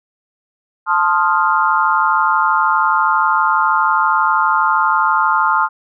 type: chord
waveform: sine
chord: F dominant seventh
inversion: first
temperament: equal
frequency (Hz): 880 / 1046.5 / 1244.5 / 1396.9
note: A5 / C6 / Eb6 / F6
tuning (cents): 0 / 0 / 0 / 0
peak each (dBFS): -17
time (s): 0.86-5.69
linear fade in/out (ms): 50
effects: none